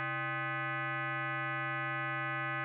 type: tone with frequency modulation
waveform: sine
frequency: 133.8 Hz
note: C3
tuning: 39 cents sharp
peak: -33 dBFS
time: 0-2.64 s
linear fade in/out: 0 ms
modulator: 462 Hz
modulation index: 4.4
effects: none